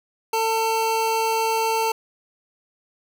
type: tone pair together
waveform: square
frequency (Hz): 448 / 896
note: A4 / A5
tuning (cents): +31 / +31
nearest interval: octave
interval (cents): 1200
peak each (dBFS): -25 / -22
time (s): 0.33-1.92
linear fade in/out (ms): 5
effects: none